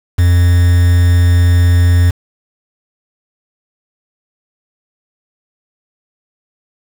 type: tone with quantisation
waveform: triangle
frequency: 87.8 Hz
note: F2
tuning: 10 cents sharp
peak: -4 dBFS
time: 0.18-2.11 s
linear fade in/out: 10 ms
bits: 4
effects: none